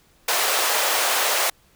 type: high-pass noise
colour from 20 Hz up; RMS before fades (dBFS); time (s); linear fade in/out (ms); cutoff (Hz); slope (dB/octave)
pink; -21; 0.28-1.5; 5; 520; 24
effects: pink hiss -58 dBFS RMS until 1.75 s